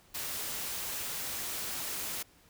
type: noise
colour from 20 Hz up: white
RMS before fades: -37 dBFS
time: 0.14-2.23 s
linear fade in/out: 10 ms
effects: pink hiss -62 dBFS RMS until 2.49 s